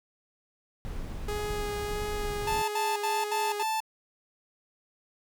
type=noise; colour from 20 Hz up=brown; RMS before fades=-36 dBFS; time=0.85-2.62 s; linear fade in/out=0 ms
type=tone with vibrato; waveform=sawtooth; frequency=415.3 Hz; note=G#4; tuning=in tune; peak=-28 dBFS; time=1.28-3.63 s; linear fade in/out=5 ms; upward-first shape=sine; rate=1.6 Hz; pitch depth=11 cents each way
type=tone bursts; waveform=45% pulse; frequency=880 Hz; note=A5; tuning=in tune; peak=-27 dBFS; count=5; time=2.47-3.804 s; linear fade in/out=5 ms; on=210 ms; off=71 ms
effects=none